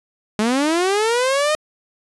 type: linear sweep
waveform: sawtooth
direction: up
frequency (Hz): 206.1 to 622.3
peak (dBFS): -12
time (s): 0.39-1.55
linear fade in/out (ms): 0
effects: resampled to 24000 Hz